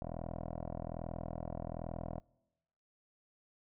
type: tone with low-pass filter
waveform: 10% pulse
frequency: 41.2 Hz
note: E1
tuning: in tune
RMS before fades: -42 dBFS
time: 0.02-2.2 s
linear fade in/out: 0 ms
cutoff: 720 Hz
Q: 3.7
effects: noise-tail reverb RT60 1.0 s tail -26 dB re dry